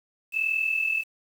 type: tone pair together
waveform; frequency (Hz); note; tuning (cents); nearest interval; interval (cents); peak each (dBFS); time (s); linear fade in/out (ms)
sine; 2617 / 2658; E7 / E7; -13 / +14; unison; 27; -24 / -29; 0.32-1.04; 50
effects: 8-bit